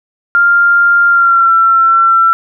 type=tone with pitch glide; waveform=sine; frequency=1396.9 to 1349.3 Hz; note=F6 to E6; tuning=0 to +40 cents; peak=-5 dBFS; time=0.35-2.33 s; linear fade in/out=0 ms; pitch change=-60 cents; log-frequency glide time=1.08-1.54 s; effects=none